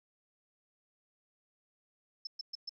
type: tone bursts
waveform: sine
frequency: 5274 Hz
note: E8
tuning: in tune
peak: -37 dBFS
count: 4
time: 2.25-2.694 s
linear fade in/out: 5 ms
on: 21 ms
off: 120 ms
effects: 13-bit